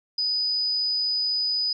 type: tone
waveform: sine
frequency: 4978 Hz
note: D#8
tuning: in tune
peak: -22 dBFS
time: 0.18-1.73 s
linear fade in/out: 5 ms
effects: none